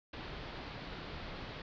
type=low-pass noise; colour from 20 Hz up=pink; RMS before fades=-45 dBFS; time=0.13-1.62 s; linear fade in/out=5 ms; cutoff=4600 Hz; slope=48 dB/octave; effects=none